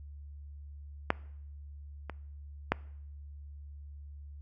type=clicks; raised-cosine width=0.5 ms; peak=-9 / -23 / -10 dBFS; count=3; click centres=1.104 / 2.097 / 2.72 s; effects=noise-tail reverb RT60 0.7 s tail -23 dB re dry + added 72 Hz sine -44 dBFS peak until 4.41 s